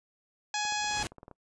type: harmonic tone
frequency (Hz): 838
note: G#5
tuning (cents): +15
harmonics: 1 / 2 / 3 / 4 / 5 / 6 / 7 / 8 / 9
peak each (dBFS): -33 / -36 / -38 / -39 / -40 / -41 / -41 / -42 / -43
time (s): 0.54-1.03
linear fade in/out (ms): 2
type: noise with exponential growth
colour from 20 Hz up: pink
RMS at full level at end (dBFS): -34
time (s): 0.61-1.07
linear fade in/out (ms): 0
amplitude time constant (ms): 99
type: clicks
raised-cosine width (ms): 1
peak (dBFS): -33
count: 11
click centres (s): 0.652 / 0.723 / 0.844 / 0.912 / 0.97 / 1.026 / 1.12 / 1.183 / 1.231 / 1.281 / 1.313
effects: noise-tail reverb RT60 0.1 s tail -25 dB re dry + resampled to 22050 Hz